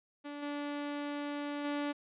sawtooth tone with level steps, 290 Hz, D4, 22 cents flat, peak -37 / -32 / -29 dBFS, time 0.24-1.93 s, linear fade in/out 20 ms, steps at 0.42 / 1.64 s, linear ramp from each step 10 ms, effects resampled to 8000 Hz

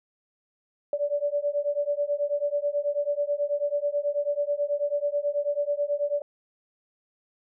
sine beating tone pair, 575 / 584.2 Hz, D5 / D5, -37 / -9 cents, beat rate 9.2 Hz, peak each -27 dBFS, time 0.93-6.22 s, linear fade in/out 2 ms, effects none

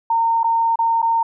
sine tone with dropouts, 916 Hz, A#5, 31 cents flat, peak -14 dBFS, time 0.1-1.23 s, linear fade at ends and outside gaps 5 ms, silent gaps 0.433-0.442 / 0.758-0.789 / 1.019-1.026 s, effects none

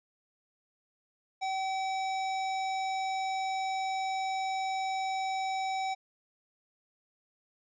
square tone, 765 Hz, G5, 42 cents flat, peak -31 dBFS, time 1.41-5.95 s, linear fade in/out 20 ms, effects resampled to 16000 Hz

